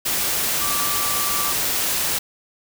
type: tone in noise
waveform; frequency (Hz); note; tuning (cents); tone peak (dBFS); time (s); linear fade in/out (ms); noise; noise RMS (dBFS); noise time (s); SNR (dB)
sine; 1167; D6; -11; -27; 0.61-1.53; 10; white; -22; 0.05-2.19; -8
effects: none